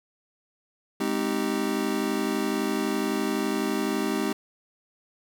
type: chord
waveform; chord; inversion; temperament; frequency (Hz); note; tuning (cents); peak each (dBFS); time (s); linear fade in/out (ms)
square; Ab major seventh; none; just; 207.7 / 259.6 / 311.5 / 389.3; Ab3 / C4 / Eb4 / G4; 0 / -13 / +2 / -12; -31; 1-4.33; 5
effects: none